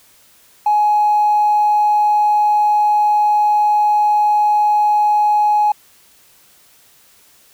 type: tone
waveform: triangle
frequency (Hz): 839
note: G#5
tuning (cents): +17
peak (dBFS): -7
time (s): 0.66-5.72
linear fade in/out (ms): 5
effects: tanh soft clip ceiling -8 dBFS + white hiss -50 dBFS RMS until 7.53 s